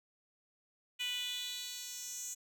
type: tone with high-pass filter sweep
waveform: 10% pulse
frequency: 493.2 Hz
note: B4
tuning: 2 cents flat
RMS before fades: -41 dBFS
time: 0.99-2.35 s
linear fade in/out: 20 ms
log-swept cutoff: 2800 to 6600 Hz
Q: 4.2
effects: none